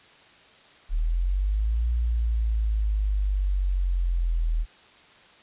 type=linear two-way sweep; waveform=sine; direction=up then down; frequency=37 to 59.1 to 39.6 Hz; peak=-21 dBFS; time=0.89-4.66 s; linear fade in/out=50 ms; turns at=1.9 s; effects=white hiss -53 dBFS RMS until 5.42 s + resampled to 8000 Hz